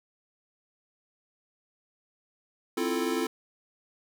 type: chord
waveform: square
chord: F major seventh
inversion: second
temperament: equal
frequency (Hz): 261.6 / 329.6 / 349.2 / 440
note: C4 / E4 / F4 / A4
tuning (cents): 0 / 0 / 0 / 0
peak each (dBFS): -33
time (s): 2.77-3.27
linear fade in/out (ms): 5
effects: none